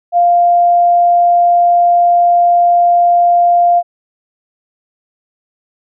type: tone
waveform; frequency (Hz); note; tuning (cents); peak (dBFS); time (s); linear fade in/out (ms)
sine; 698; F5; -1; -6; 0.12-3.83; 50
effects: none